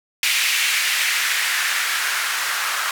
blue noise with band-pass filter sweep, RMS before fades -21 dBFS, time 0.23-2.91 s, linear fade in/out 2 ms, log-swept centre 2400 to 1300 Hz, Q 2.1, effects none

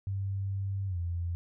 sine tone with pitch glide, 97.8 to 86.13 Hz, G2 to F2, -4 to -23 cents, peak -30 dBFS, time 0.07-1.35 s, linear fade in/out 0 ms, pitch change -219 cents, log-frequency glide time 0.87-0.98 s, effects none

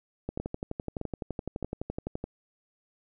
two click trains, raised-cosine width 2 ms, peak -20 / -19 dBFS, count 4 / 23, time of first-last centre 0.4-2.24 / 0.29-2.154 s, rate 1.63 / 11.8 Hz, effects none

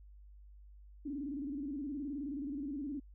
sine tone with vibrato, 283.2 Hz, C#4, 37 cents sharp, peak -37 dBFS, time 1.05-3 s, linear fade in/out 10 ms, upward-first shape square, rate 19 Hz, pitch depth 99 cents each way, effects added 50 Hz sine -53 dBFS peak until 3.14 s

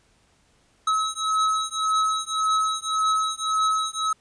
square beating tone pair, 1286 / 1287.8 Hz, E6 / E6, -43 / -41 cents, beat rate 1.8 Hz, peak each -25 dBFS, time 0.87-4.13 s, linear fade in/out 5 ms, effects pink hiss -62 dBFS RMS until 4.2 s + resampled to 22050 Hz

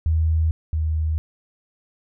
sine tone pair in turn, 80 / 78.63 Hz, D#2 / D#2, +49 / +19 cents, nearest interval unison, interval 30 cents, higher first, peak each -16 / -19 dBFS, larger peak first, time 0.06-0.51 / 0.73-1.18 s, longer neither, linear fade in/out 0 ms, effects none

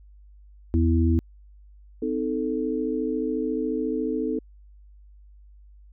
harmonic tone, 82.6 Hz, E2, 4 cents sharp, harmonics 1 / 3 / 4, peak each -19 / -24 / -25 dBFS, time 0.74-1.19 s, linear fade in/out 0 ms
sine chord, A diminished, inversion first, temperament equal with one note detuned, 257 / 311.1 / 440 Hz, C4 / Eb4 / A4, -31 / 0 / 0 cents, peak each -28 dBFS, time 2.02-4.39 s, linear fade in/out 5 ms
effects added 50 Hz sine -47 dBFS peak until 5.92 s

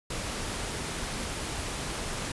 pink noise, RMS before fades -34 dBFS, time 0.1-2.32 s, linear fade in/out 5 ms, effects resampled to 24000 Hz

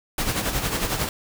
pink noise with tremolo, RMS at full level -23 dBFS, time 0.18-1.09 s, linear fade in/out 2 ms, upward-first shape sine, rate 11 Hz, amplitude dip 55%, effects none

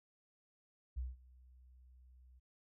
sine tone with ADSR envelope, 62.9 Hz, B1, 32 cents sharp, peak -35 dBFS, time 0.96-2.4 s, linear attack 20 ms, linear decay 180 ms, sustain -24 dB, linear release 18 ms, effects tanh soft clip ceiling -31 dBFS

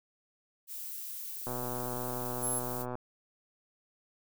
violet noise, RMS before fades -41 dBFS, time 0.67-2.86 s, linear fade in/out 50 ms
click train, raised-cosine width 1 ms, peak -24 dBFS, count 185, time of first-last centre 1.47-2.954 s, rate 124 Hz
sine tone, 11175 Hz, F9, in tune, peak -31 dBFS, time 2.42-2.6 s, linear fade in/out 20 ms
effects none

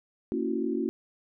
sine chord, F# dominant seventh, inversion first, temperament just, 231.2 / 277.5 / 333 / 370 Hz, A#3 / C#4 / E4 / F#4, -14 / +2 / +18 / 0 cents, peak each -32 dBFS, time 0.32-0.89 s, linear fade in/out 0 ms, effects none

